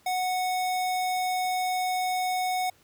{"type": "tone", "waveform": "square", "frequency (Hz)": 737, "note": "F#5", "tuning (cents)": -7, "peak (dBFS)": -26, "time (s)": [0.06, 2.7], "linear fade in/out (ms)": 5, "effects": ["pink hiss -61 dBFS RMS until 2.83 s", "high-pass 60 Hz 12 dB/octave"]}